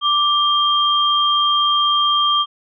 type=tone pair together; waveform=sine; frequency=1174.7 / 3198 Hz; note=D6 / G7; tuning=0 / +34 cents; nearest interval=octave + perfect fourth; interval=1734 cents; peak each=-16 dBFS; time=0.01-2.46 s; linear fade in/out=50 ms; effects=none